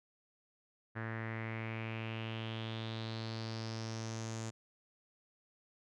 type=tone with low-pass filter sweep; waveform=sawtooth; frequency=112.5 Hz; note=A2; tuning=39 cents sharp; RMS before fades=-41 dBFS; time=0.95-4.51 s; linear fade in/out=20 ms; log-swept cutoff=1700 to 7100 Hz; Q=4.7; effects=none